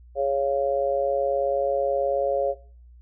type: chord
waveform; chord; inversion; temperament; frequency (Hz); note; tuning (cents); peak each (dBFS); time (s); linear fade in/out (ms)
sine; Db major; second; just; 415.8 / 554.4 / 693; Ab4 / Db5 / F5; +2 / 0 / -14; -28 / -22 / -28; 0.15-2.55; 50
effects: noise-tail reverb RT60 0.5 s tail -19 dB re dry + added 60 Hz sine -46 dBFS peak until 3.01 s